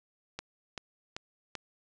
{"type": "click train", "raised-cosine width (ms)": 0.2, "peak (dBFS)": -20, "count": 4, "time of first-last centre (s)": [0.39, 1.553], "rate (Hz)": 2.58, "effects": ["resampled to 22050 Hz"]}